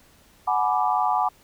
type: chord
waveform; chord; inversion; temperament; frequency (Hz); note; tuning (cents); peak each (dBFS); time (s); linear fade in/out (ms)
sine; G# half-diminished seventh; third; equal with one note detuned; 740 / 844.2 / 987.8 / 1174.7; F#5 / G#5 / B5 / D6; 0 / +28 / 0 / 0; -24 / -24 / -26 / -26; 0.47-1.29; 10
effects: pink hiss -56 dBFS RMS until 1.43 s